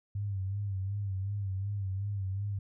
sine tone with vibrato, 98.5 Hz, G2, 9 cents sharp, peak -31 dBFS, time 0.15-2.59 s, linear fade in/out 5 ms, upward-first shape sine, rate 2.7 Hz, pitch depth 70 cents each way, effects none

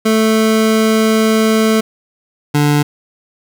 25% pulse tone pair in turn, 220 / 146.83 Hz, A3 / D3, 0 / 0 cents, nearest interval perfect fifth, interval 700 cents, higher first, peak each -6 dBFS, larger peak neither, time 0.05-1.81 / 2.54-2.83 s, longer first, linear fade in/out 10 ms, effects none

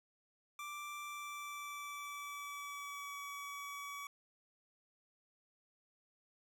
25% pulse tone with pitch glide, 1174.7 to 1136.7 Hz, D6 to C#6, 0 to +43 cents, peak -40 dBFS, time 0.59-4.07 s, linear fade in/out 2 ms, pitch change -57 cents, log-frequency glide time 1.03-3.17 s, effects none

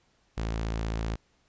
sawtooth tone, 55.4 Hz, A1, 13 cents sharp, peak -25 dBFS, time 0.37-1.16 s, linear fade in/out 10 ms, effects pink hiss -68 dBFS RMS until 1.48 s + resampled to 16000 Hz

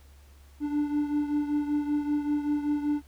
triangle beating tone pair, 293.1 / 298.3 Hz, D4 / D4, -3 / +27 cents, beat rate 5.2 Hz, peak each -24 / -30 dBFS, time 0.6-3.02 s, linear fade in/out 50 ms, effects added 70 Hz sine -51 dBFS peak until 3.07 s + pink hiss -61 dBFS RMS until 3.07 s

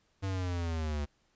square linear sweep, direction down, 98 to 71.4 Hz, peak -32 dBFS, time 0.22-1.06 s, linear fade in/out 20 ms, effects pink hiss -72 dBFS RMS until 1.35 s + resampled to 16000 Hz

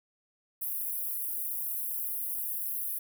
pink high-pass noise, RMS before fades -34 dBFS, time 0.61-2.99 s, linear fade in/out 10 ms, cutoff 11000 Hz, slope 48 dB/octave, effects none

